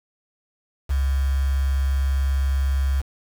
sine tone with quantisation, 67.9 Hz, C#2, 35 cents flat, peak -18 dBFS, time 0.89-3.02 s, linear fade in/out 20 ms, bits 6, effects none

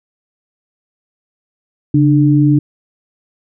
sine tone pair together, 140.59 / 297.9 Hz, C#3 / D4, +25 / +25 cents, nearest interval octave + minor second, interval 1300 cents, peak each -10 dBFS, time 1.94-2.59 s, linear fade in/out 5 ms, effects none

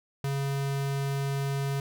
square tone, 138.59 Hz, C#3, in tune, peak -28 dBFS, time 0.24-1.8 s, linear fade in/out 2 ms, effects none

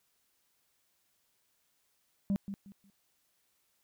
sine tone with echo, 198.2 Hz, G3, 19 cents sharp, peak -24 dBFS, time 2.3-2.36 s, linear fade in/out 0 ms, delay 180 ms, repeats 3, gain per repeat -12 dB, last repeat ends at 2.9 s, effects tanh soft clip ceiling -26 dBFS + white hiss -75 dBFS RMS until 3.83 s

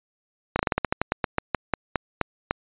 slowing click train, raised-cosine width 0.5 ms, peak -6 dBFS, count 17, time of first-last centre 0.56-2.51 s, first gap 32 ms, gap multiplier 1.16, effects resampled to 8000 Hz

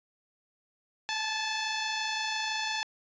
10% pulse tone pair together, 849 / 874.9 Hz, G#5 / A5, +38 / -10 cents, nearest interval minor second, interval 52 cents, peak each -30 / -22 dBFS, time 1.09-2.83 s, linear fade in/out 0 ms, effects resampled to 16000 Hz

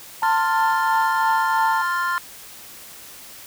sine tone with tremolo, 893 Hz, A5, 25 cents sharp, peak -16 dBFS, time 0.22-1.82 s, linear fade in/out 5 ms, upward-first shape triangle, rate 3 Hz, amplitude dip 50%
triangle chord, F major, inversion second, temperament equal, 1046.5 / 1396.9 / 1760 Hz, C6 / F6 / A6, 0 / 0 / 0 cents, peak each -21 / -22 / -26 dBFS, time 0.23-2.18 s, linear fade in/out 0 ms
effects tanh soft clip ceiling -7 dBFS + white hiss -41 dBFS RMS until 3.46 s

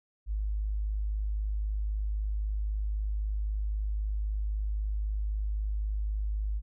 sine tone, 51.91 Hz, G#1, in tune, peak -28 dBFS, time 0.26-6.62 s, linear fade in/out 50 ms, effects none

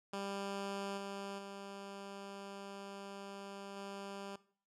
10% pulse tone with level steps, 198.1 Hz, G3, 18 cents sharp, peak -31 / -34 / -38 / -36 dBFS, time 0.13-4.36 s, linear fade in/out 5 ms, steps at 0.97 / 1.38 / 3.76 s, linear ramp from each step 10 ms, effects noise-tail reverb RT60 0.5 s tail -19 dB re dry + low-pass 8000 Hz 12 dB/octave

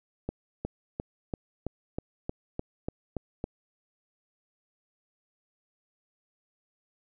accelerating click train, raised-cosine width 2 ms, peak -18 dBFS, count 11, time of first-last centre 0.29-3.441 s, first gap 360 ms, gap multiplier 0.97, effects none

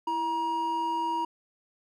triangle tone pair together, 331.2 / 949.9 Hz, E4 / A#5, +8 / +32 cents, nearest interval octave + tritone, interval 1824 cents, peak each -34 / -25 dBFS, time 0.07-1.25 s, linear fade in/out 5 ms, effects none

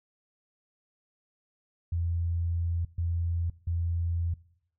sine tone bursts at uneven times, 85 Hz, F2, 46 cents flat, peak -26 dBFS, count 3, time 1.92-2.85 / 2.98-3.5 / 3.67-4.34 s, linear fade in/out 5 ms, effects noise-tail reverb RT60 0.7 s tail -21 dB re dry

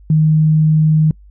sine tone, 155.56 Hz, D#3, in tune, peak -8 dBFS, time 0.1-1.11 s, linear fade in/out 2 ms, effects noise-tail reverb RT60 0.1 s tail -25 dB re dry + added 50 Hz sine -39 dBFS peak until 1.3 s

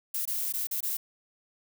violet noise with dropouts, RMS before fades -31 dBFS, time 0.14-0.97 s, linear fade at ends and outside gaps 5 ms, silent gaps 0.254-0.275 / 0.525-0.537 / 0.671-0.711 / 0.806-0.828 s, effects none

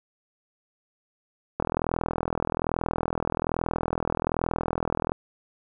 click train, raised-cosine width 1 ms, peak -11 dBFS, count 146, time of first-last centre 1.6-5.119 s, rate 41.2 Hz, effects none

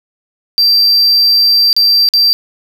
triangle tone with dropouts, 4699 Hz, D8, in tune, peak -5 dBFS, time 0.58-2.33 s, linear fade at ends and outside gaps 0 ms, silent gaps 1.729-1.765 / 2.088-2.137 s, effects none

